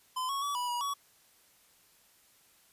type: tone with pitch steps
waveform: square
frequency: 1022 / 1106 / 1143 / 980 / 965 / 1127 Hz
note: C6 / C#6 / D6 / B5 / B5 / C#6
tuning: -41 / -4 / -47 / -14 / -40 / +28 cents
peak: -32 dBFS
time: 0.16-0.94 s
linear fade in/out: 10 ms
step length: 130 ms
effects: white hiss -64 dBFS RMS until 2.72 s + resampled to 32000 Hz